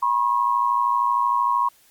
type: tone pair together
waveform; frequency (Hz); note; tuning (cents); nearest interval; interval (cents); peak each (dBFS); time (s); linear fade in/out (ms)
sine; 969 / 1082; B5 / C#6; -33 / -42; major second; 191; -20; 0.02-1.69; 10
effects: white hiss -56 dBFS RMS until 1.9 s + MP3 96 kbps